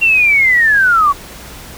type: linear sweep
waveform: sine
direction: down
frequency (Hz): 2757 to 1100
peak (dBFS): -7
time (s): 0.01-1.13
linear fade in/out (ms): 20
effects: added 60 Hz sine -41 dBFS peak until 1.77 s + pink hiss -33 dBFS RMS until 1.77 s